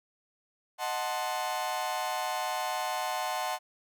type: chord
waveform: 40% pulse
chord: D# diminished seventh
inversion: none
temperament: equal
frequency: 622.3 / 740 / 880 / 1046.5 Hz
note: D#5 / F#5 / A5 / C6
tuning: 0 / 0 / 0 / 0 cents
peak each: -38 / -33 / -35 / -36 dBFS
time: 0.78-3.59 s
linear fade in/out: 50 ms
effects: none